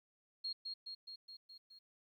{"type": "tone with echo", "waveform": "sine", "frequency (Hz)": 4262, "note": "C8", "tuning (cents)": 31, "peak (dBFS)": -38, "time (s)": [0.44, 0.53], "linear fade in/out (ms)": 10, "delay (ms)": 210, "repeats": 6, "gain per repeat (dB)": -3, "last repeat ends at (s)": 1.79, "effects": ["13-bit"]}